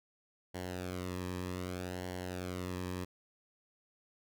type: tone with flanger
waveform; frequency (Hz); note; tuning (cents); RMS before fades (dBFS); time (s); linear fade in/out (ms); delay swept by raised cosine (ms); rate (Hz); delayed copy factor
sawtooth; 90.8; F#2; -32; -40; 0.54-3.05; 10; 0.8 to 1.41; 0.64; -0.7
effects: none